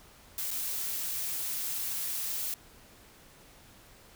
blue noise with dropouts, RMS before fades -34 dBFS, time 0.38-2.54 s, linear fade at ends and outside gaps 1 ms, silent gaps 0.506-0.512 s, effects pink hiss -56 dBFS RMS until 4.15 s

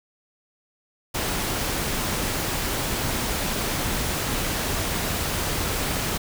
pink noise, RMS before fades -26 dBFS, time 1.14-6.18 s, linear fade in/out 10 ms, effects none

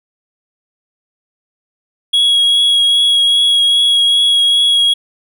triangle tone with vibrato, 3322 Hz, G#7, in tune, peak -7 dBFS, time 2.13-4.94 s, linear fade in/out 10 ms, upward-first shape triangle, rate 2.5 Hz, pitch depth 15 cents each way, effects none

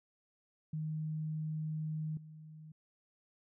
sine tone with level steps, 155.6 Hz, D#3, in tune, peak -35 / -49 dBFS, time 0.73-2.72 s, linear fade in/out 5 ms, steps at 2.17 s, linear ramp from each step 2 ms, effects none

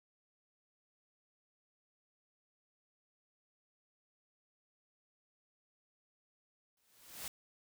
white noise with exponential growth, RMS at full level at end -41 dBFS, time 6.77-7.28 s, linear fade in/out 2 ms, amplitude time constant 110 ms, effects none

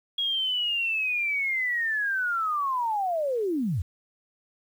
sine linear sweep, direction down, 3310 to 70.2 Hz, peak -24 dBFS, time 0.18-3.82 s, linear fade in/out 5 ms, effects 9-bit

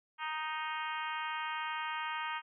harmonic tone with a mistuned harmonic, 311.1 Hz, D#4, in tune, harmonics 3 / 4 / 5 / 6 / 7 / 8 / 9 / 10, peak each -39 / -41 / -43 / -45 / -46 / -47 / -48 / -49 dBFS, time 0.18-2.42 s, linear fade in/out 50 ms, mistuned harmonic 10, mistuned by +19 cents, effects none

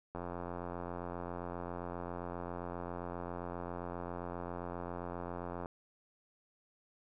click train, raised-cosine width 1 ms, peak -27 dBFS, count 483, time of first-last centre 0.15-5.659 s, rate 87.5 Hz, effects none

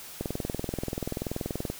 click train, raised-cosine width 2 ms, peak -17 dBFS, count 32, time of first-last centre 0.21-1.7 s, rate 20.8 Hz, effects white hiss -44 dBFS RMS until 1.79 s

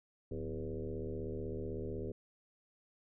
sine tone with frequency modulation, 250.8 Hz, B3, 27 cents sharp, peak -37 dBFS, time 0.31-2.12 s, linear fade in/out 5 ms, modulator 76 Hz, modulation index 3.2, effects none

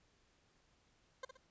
20% pulse tone with echo, 522 Hz, C5, 4 cents flat, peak -37 dBFS, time 1.23-1.25 s, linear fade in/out 5 ms, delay 61 ms, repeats 2, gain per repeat -8 dB, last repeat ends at 1.372 s, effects pink hiss -73 dBFS RMS until 1.5 s + resampled to 16000 Hz

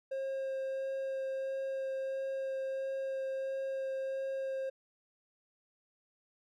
triangle tone with vibrato, 535 Hz, C5, 38 cents sharp, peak -32 dBFS, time 0.11-4.7 s, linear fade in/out 10 ms, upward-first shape sine, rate 1.5 Hz, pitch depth 8 cents each way, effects none

